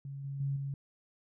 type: tone with level steps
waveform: sine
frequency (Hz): 138.59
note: C#3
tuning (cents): 0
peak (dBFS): -39 / -36 / -30 / -34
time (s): 0.05-0.74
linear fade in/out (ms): 2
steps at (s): 0.24 / 0.4 / 0.56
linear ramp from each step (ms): 5
effects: none